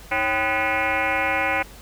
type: tone with frequency modulation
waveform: sine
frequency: 1480 Hz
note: F#6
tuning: in tune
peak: -19 dBFS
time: 0.11-1.63 s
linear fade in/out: 10 ms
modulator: 233 Hz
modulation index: 4.3
effects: added 50 Hz sine -45 dBFS peak until 1.81 s + pink hiss -45 dBFS RMS until 1.81 s